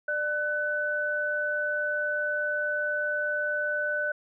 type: tone pair together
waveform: sine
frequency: 595.3 / 1500 Hz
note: D5 / F#6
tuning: +23 / +23 cents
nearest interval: octave + major third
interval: 1600 cents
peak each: -31 / -27 dBFS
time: 0.08-4.12 s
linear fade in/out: 5 ms
effects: none